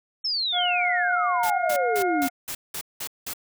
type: exponential sweep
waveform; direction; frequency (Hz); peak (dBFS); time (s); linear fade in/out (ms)
sine; down; 5450 to 261.6; -23; 0.24-2.28; 10
type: harmonic tone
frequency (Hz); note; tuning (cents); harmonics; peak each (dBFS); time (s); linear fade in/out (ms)
714; F5; +38; 1 / 2 / 3; -24 / -30 / -34; 0.52-2.3; 50
type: noise bursts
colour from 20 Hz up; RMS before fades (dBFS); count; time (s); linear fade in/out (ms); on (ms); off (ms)
white; -32; 8; 1.43-3.336; 5; 72; 190
effects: none